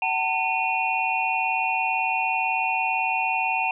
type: tone cluster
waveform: sine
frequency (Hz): 758 / 896 / 2464 / 2713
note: F#5 / A5 / D#7 / E7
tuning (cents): +42 / +31 / -17 / +49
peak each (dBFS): -27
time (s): 0.02-3.71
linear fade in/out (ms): 2
effects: none